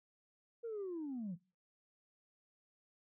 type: linear sweep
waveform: sine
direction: down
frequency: 475.9 to 164.81 Hz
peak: -38 dBFS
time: 0.63-1.36 s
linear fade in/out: 20 ms
effects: noise-tail reverb RT60 0.3 s tail -20 dB re dry + tanh soft clip ceiling -37 dBFS